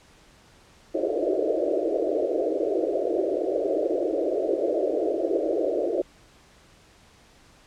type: band-pass noise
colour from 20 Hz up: pink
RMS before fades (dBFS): -25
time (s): 0.94-6.02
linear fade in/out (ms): 10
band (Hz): 310 to 660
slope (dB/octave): 96
effects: pink hiss -55 dBFS RMS until 7.66 s + low-pass 8000 Hz 12 dB/octave